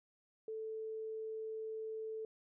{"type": "tone", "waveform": "sine", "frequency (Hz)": 440, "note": "A4", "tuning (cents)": 0, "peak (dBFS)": -40, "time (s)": [0.48, 2.25], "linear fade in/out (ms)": 2, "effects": []}